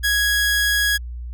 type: tone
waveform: sawtooth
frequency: 1661.2 Hz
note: G#6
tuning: in tune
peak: -13 dBFS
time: 0.03-0.98 s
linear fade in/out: 20 ms
effects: added 60 Hz sine -28 dBFS peak until 1.33 s